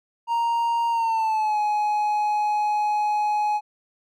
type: tone with pitch glide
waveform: triangle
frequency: 932.3 to 840.2 Hz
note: A#5 to G#5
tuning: 0 to +20 cents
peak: -18 dBFS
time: 0.27-3.61 s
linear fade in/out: 50 ms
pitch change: -180 cents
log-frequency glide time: 0.9-1.59 s
effects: none